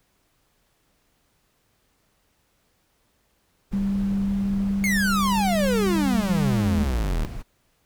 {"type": "noise", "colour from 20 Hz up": "brown", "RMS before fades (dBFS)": -34, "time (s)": [3.71, 7.43], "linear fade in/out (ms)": 20}
{"type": "tone with pitch glide", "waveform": "sine", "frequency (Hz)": [197.4, 208.1], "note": ["G3", "G#3"], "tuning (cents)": [12, 4], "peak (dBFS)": -21, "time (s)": [3.73, 6.84], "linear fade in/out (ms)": 5, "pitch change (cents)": 92, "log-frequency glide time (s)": [6.41, 6.68]}
{"type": "exponential sweep", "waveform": "45% pulse", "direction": "down", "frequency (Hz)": [2217, 35.8], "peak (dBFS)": -22, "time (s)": [4.84, 7.25], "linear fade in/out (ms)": 0}
{"effects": ["pink hiss -67 dBFS RMS until 7.85 s"]}